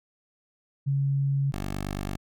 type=tone pair in turn; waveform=sine / 10% pulse; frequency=138.59 / 49 Hz; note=C#3 / G1; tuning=0 / 0 cents; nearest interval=octave + tritone; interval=1800 cents; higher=first; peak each=-22 dBFS; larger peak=neither; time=0.86-1.52 / 1.52-2.17 s; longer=first; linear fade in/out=20 ms; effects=none